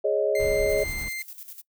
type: chord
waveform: sine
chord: Ab suspended fourth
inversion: none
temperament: just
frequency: 415.3 / 553.7 / 623 Hz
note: Ab4 / Db5 / Eb5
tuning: 0 / -2 / +2 cents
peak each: -25 / -25 / -25 dBFS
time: 0.04-0.84 s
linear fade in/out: 10 ms
type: tone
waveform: 40% pulse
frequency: 2093 Hz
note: C7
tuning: in tune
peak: -30 dBFS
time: 0.35-1.22 s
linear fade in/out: 2 ms
type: noise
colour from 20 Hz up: brown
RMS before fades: -34 dBFS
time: 0.39-1.09 s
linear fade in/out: 10 ms
type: noise with tremolo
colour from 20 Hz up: violet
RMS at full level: -40 dBFS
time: 0.68-1.62 s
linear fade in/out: 20 ms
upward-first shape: square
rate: 10 Hz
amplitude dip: 65%
effects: noise-tail reverb RT60 0.1 s tail -22 dB re dry